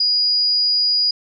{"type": "tone", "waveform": "sine", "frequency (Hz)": 4896, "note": "D#8", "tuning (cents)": -29, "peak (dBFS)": -14, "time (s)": [0, 1.11], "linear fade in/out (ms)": 5, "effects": []}